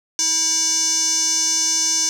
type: tone with band-pass filter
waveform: square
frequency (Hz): 321.8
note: E4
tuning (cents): -42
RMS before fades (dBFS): -19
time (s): 0.19-2.09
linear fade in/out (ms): 0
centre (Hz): 6000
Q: 9.7
effects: none